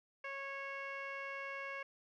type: tone with low-pass filter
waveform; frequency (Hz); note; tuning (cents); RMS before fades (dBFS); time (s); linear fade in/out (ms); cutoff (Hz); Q
15% pulse; 550; C#5; -14; -44; 0.24-1.83; 5; 2500; 2.5
effects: none